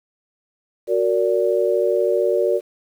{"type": "chord", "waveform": "sine", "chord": "Gb augmented", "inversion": "none", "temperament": "just", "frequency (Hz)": [370, 462.5, 578.1], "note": ["Gb4", "Bb4", "D5"], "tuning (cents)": [0, -14, -27], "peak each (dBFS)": -20, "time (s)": [0.87, 2.61], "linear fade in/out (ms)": 50, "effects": ["8-bit"]}